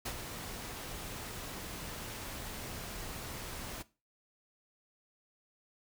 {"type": "noise with ADSR envelope", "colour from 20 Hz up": "pink", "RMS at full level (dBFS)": -36, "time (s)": [0.05, 3.83], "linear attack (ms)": 11, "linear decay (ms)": 68, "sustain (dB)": -7, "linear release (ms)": 17, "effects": ["noise-tail reverb RT60 0.3 s tail -18 dB re dry"]}